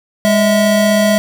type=tone pair together; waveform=square; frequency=204.7 / 650 Hz; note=G#3 / E5; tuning=-25 / -24 cents; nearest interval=octave + minor sixth; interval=2001 cents; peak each=-13 dBFS; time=0.25-1.18 s; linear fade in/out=0 ms; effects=none